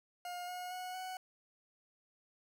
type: tone with pitch steps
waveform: 40% pulse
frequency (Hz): 712 / 722.4 / 732.9 / 743.5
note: F5 / F#5 / F#5 / F#5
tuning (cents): +33 / -42 / -17 / +8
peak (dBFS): -40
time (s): 0.25-1.17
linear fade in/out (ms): 2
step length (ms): 230
effects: none